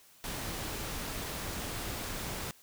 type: noise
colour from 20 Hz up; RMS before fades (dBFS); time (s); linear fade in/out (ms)
pink; -38; 0.24-2.51; 0
effects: white hiss -60 dBFS RMS until 2.62 s